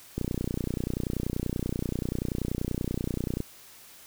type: click train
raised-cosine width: 3 ms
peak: -16 dBFS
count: 99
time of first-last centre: 0.18-3.404 s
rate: 30.4 Hz
effects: white hiss -51 dBFS RMS until 4.06 s